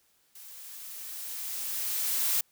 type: noise with level ramp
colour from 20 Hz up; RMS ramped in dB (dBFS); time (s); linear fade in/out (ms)
blue; -48 to -26; 0.35-2.41; 5
effects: white hiss -68 dBFS RMS until 2.51 s